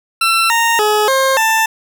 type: tone with pitch steps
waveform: 20% pulse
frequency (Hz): 1345 / 925 / 423.4 / 533 / 888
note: E6 / A#5 / G#4 / C5 / A5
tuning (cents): +34 / -14 / +33 / +32 / +16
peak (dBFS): -6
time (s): 0.21-1.66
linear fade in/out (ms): 5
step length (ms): 290
effects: none